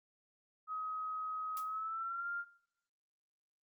sine tone with pitch glide, 1266 to 1396.6 Hz, D#6 to F6, +30 to 0 cents, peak -37 dBFS, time 0.67-2.45 s, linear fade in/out 50 ms, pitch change +170 cents, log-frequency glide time 1.65-2.28 s
blue noise with exponential decay, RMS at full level -43 dBFS, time 1.57-1.69 s, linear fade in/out 0 ms, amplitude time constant 25 ms
effects noise-tail reverb RT60 0.7 s tail -18 dB re dry + Opus 48 kbps

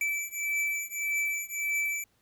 square beating tone pair, 2317 / 2318.7 Hz, D7 / D7, -24 / -23 cents, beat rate 1.7 Hz, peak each -32 / -33 dBFS, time 0.01-2.04 s, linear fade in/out 2 ms, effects pink hiss -70 dBFS RMS until 2.21 s

